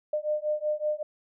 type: beating tone pair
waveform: sine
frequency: 602 / 607.3 Hz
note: D5 / D#5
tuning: +43 / -42 cents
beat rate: 5.3 Hz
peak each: -29 dBFS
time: 0.13-1.03 s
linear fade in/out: 5 ms
effects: none